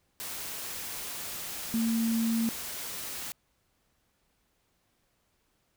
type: tone in noise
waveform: sine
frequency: 227.6 Hz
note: A#3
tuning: 41 cents flat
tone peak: -25 dBFS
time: 1.74-2.49 s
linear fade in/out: 0 ms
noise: white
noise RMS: -38 dBFS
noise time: 0.2-3.32 s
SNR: +10 dB
effects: pink hiss -73 dBFS RMS until 5.76 s